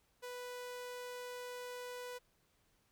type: tone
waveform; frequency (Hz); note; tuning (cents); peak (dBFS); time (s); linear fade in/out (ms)
sawtooth; 493.9; B4; 0; -40; 0.22-2.19; 20
effects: pink hiss -75 dBFS RMS until 2.91 s